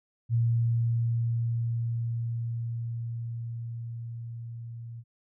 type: tone with level ramp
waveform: sine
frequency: 116.54 Hz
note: A#2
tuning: in tune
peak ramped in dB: -21 to -38 dBFS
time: 0.29-5.04 s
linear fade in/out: 50 ms
effects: none